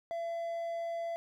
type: tone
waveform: triangle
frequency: 674 Hz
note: E5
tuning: 38 cents sharp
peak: -32 dBFS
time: 0.11-1.16 s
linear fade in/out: 0 ms
effects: none